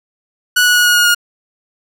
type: tone with pitch steps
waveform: sawtooth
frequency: 1472 / 1463.5 / 1455.1 / 1446.7 / 1438.4 / 1430.1 Hz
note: F#6 / F#6 / F#6 / F#6 / F#6 / F6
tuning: -9 / -19 / -29 / -39 / -49 / +41 cents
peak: -5 dBFS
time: 0.56-1.148 s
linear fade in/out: 10 ms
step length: 98 ms
effects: none